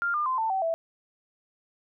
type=tone with pitch steps; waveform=sine; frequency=1396.9 / 1202.1 / 1034.5 / 890.2 / 766.1 / 659.2 Hz; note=F6 / D6 / C6 / A5 / G5 / E5; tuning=0 / +40 / -20 / +20 / -40 / 0 cents; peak=-24 dBFS; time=0.02-0.74 s; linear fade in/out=0 ms; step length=120 ms; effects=none

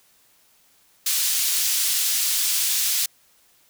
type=high-pass noise; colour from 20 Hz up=pink; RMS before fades=-22 dBFS; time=1.06-3.06 s; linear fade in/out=5 ms; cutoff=4300 Hz; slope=12 dB/octave; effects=white hiss -59 dBFS RMS until 3.69 s

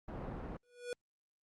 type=low-pass noise; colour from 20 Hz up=pink; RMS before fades=-43 dBFS; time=0.08-0.57 s; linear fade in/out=5 ms; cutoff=1000 Hz; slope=12 dB/octave
type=tone with exponential growth; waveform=square; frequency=487.3 Hz; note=B4; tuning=23 cents flat; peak=-36 dBFS; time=0.63-0.93 s; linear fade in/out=1 ms; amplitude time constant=64 ms
effects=Opus 32 kbps

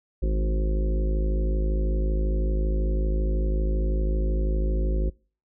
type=harmonic tone with a mistuned harmonic; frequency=52.7 Hz; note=G#1; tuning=26 cents sharp; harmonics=1 / 3 / 4 / 5 / 6 / 7 / 8 / 9 / 10; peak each=-21 / -35 / -38 / -40 / -40 / -34 / -47 / -47 / -39 dBFS; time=0.22-5.1 s; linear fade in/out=10 ms; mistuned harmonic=4; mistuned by=+17 cents; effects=noise-tail reverb RT60 0.4 s tail -26 dB re dry

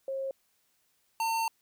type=tone pair in turn; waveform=sine / square; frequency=538 / 904.8 Hz; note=C5 / A5; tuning=+48 / +48 cents; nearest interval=major sixth; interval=900 cents; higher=second; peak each=-31 / -28 dBFS; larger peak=second; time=0.08-0.31 / 1.2-1.48 s; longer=second; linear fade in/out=2 ms; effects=white hiss -72 dBFS RMS until 1.61 s

